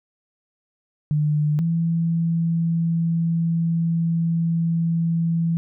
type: tone pair in turn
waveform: sine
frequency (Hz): 150.2 / 166.36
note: D3 / E3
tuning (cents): +39 / +16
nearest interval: major second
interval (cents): 177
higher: second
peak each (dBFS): -17 / -18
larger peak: first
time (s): 1.11-1.59 / 1.59-5.57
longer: second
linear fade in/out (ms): 0
effects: none